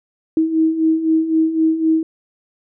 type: beating tone pair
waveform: sine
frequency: 317.3 / 321.2 Hz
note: D#4 / E4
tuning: +34 / -45 cents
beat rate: 3.9 Hz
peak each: -20 / -14 dBFS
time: 0.37-2.03 s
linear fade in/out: 2 ms
effects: none